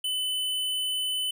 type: tone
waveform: square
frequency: 3015 Hz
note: F#7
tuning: 32 cents sharp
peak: -27 dBFS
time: 0.04-1.31 s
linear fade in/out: 5 ms
effects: none